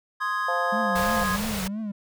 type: chord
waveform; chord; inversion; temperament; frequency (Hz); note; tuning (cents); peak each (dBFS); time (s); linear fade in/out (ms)
triangle; Ab major; first; equal; 1046.5 / 1244.5 / 1661.2; C6 / Eb6 / Ab6; 0 / 0 / 0; -27; 0.2-1.37; 20
type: harmonic tone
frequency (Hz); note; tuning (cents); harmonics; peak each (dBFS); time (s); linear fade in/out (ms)
174.61; F3; 0; 3 / 4 / 5; -29 / -29 / -34; 0.48-1.24; 5
type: tone with vibrato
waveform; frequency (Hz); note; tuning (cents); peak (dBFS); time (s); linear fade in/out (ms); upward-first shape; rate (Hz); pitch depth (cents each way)
triangle; 203.6; G#3; -34; -26; 0.72-1.92; 10; triangle; 3; 170
type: band-stop noise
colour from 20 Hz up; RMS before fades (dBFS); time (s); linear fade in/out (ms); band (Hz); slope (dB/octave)
pink; -31; 0.95-1.68; 10; 210 to 410; 96
effects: none